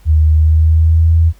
sine tone with pitch glide, 77.78 to 82.03 Hz, D#2 to E2, 0 to -8 cents, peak -6 dBFS, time 0.05-1.33 s, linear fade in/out 50 ms, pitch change +92 cents, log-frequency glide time 0.32-1.13 s, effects added 50 Hz sine -41 dBFS peak until 1.39 s + pink hiss -51 dBFS RMS until 1.39 s

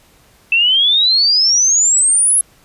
sine exponential sweep, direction up, 2637 to 10870 Hz, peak -9 dBFS, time 0.52-2.41 s, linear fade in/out 2 ms, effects pink hiss -50 dBFS RMS until 2.64 s + resampled to 32000 Hz

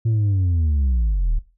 sine linear sweep, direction down, 115.1 to 34.65 Hz, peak -13 dBFS, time 0.05-1.39 s, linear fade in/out 10 ms, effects noise-tail reverb RT60 0.3 s tail -17 dB re dry + tanh soft clip ceiling -15 dBFS

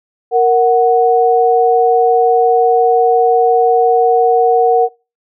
sine tone pair together, 465.7 / 740 Hz, A#4 / F#5, -2 / 0 cents, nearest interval minor sixth, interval 802 cents, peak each -10 dBFS, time 0.31-4.89 s, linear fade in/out 50 ms, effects noise-tail reverb RT60 0.3 s tail -24 dB re dry

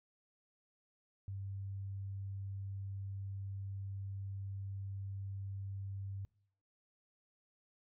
sine tone, 98 Hz, G2, in tune, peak -40 dBFS, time 1.28-6.25 s, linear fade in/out 0 ms, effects noise-tail reverb RT60 0.6 s tail -23 dB re dry

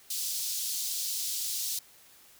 pink high-pass noise, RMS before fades -33 dBFS, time 0.1-1.79 s, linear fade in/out 5 ms, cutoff 4100 Hz, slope 24 dB/octave, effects white hiss -57 dBFS RMS until 2.39 s

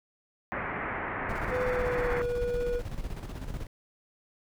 white low-pass noise, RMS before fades -34 dBFS, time 0.52-2.22 s, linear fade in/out 0 ms, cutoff 2100 Hz, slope 48 dB/octave
brown noise with tremolo, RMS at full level -34 dBFS, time 1.29-3.67 s, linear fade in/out 5 ms, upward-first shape square, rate 16 Hz, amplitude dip 55%
triangle tone with pitch glide, 502 to 484.9 Hz, B4 to B4, +28 to -32 cents, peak -26 dBFS, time 1.49-2.82 s, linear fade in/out 50 ms, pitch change -60 cents, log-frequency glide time 1.64-2.19 s
effects none

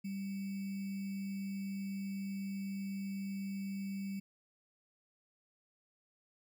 sine tone with sample-and-hold, 196 Hz, G3, in tune, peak -37 dBFS, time 0.04-4.2 s, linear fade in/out 10 ms, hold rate 2450 Hz, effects none

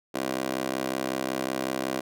15% pulse tone with high-pass filter, 65.41 Hz, C2, in tune, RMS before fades -30 dBFS, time 0.14-2.01 s, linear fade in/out 10 ms, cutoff 380 Hz, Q 2, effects none

